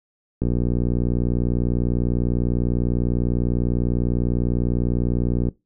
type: click train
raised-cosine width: 3 ms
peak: -9 dBFS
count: 305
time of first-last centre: 0.42-5.487 s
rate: 60 Hz
effects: noise-tail reverb RT60 0.2 s tail -21 dB re dry